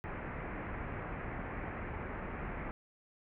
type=low-pass noise; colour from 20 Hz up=pink; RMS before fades=-41 dBFS; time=0.04-2.71 s; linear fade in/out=0 ms; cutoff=2300 Hz; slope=48 dB/octave; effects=none